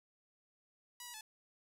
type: tone with pitch steps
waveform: 5% pulse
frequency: 975 / 966 / 866 Hz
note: B5 / B5 / A5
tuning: -23 / -39 / -28 cents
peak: -35 dBFS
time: 1-1.21 s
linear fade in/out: 2 ms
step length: 70 ms
effects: 12-bit